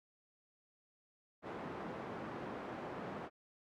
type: band-pass noise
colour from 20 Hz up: pink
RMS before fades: -45 dBFS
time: 1.42-3.3 s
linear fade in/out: 50 ms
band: 190 to 1300 Hz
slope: 12 dB/octave
effects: none